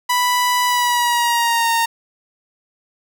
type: tone with pitch glide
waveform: sawtooth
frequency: 987.8 to 921.6 Hz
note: B5 to A#5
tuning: 0 to -20 cents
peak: -11 dBFS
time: 0.09-1.86 s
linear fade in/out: 10 ms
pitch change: -120 cents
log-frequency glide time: 0.66-1.7 s
effects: none